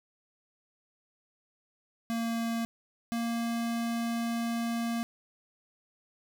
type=tone pair in turn; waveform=square; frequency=230 / 232.5 Hz; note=A#3 / A#3; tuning=-23 / -4 cents; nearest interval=unison; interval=19 cents; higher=second; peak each=-30 / -30 dBFS; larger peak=neither; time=2.1-2.65 / 3.12-5.03 s; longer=second; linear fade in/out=0 ms; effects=none